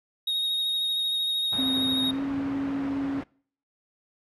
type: tone with vibrato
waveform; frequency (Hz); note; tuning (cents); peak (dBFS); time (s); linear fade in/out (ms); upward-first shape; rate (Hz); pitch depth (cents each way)
triangle; 3747; A#7; +8; -23; 0.27-2.11; 5; triangle; 13; 20
type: band-pass noise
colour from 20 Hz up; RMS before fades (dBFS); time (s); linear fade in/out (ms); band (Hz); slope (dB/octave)
pink; -39; 1.52-3.24; 10; 100 to 1700; 12
type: tone with pitch glide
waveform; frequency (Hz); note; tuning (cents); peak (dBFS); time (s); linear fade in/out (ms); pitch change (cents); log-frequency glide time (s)
sine; 261.8 to 275.9; C4 to C#4; +1 to -8; -26; 1.58-3.21; 10; +91; 2.1-2.19
effects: noise-tail reverb RT60 0.5 s tail -24 dB re dry